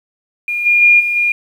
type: tone with level steps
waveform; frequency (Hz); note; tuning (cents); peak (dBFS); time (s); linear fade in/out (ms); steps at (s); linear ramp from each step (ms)
sine; 2419; D#7; -49; -16 / -8 / -5 / -14 / -11; 0.48-1.32; 2; 0.65 / 0.81 / 0.99 / 1.15; 20
effects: 7-bit